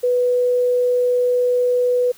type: tone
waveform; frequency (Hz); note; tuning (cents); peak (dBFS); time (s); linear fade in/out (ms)
sine; 493.9; B4; 0; -14; 0.03-2.12; 10
effects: white hiss -47 dBFS RMS until 2.17 s